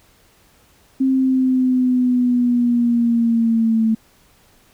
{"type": "linear sweep", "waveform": "sine", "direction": "down", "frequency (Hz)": [265.7, 221.2], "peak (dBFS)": -13, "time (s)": [1, 3.95], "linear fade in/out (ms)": 10, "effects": ["pink hiss -54 dBFS RMS until 4.73 s"]}